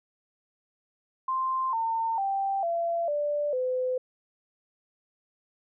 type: tone with pitch steps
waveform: sine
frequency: 1046.5 / 905.8 / 784 / 678.6 / 587.3 / 508.4 Hz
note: C6 / A#5 / G5 / F5 / D5 / C5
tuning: 0 / -50 / 0 / -50 / 0 / -50 cents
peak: -25 dBFS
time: 1.28-3.98 s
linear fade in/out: 5 ms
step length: 450 ms
effects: none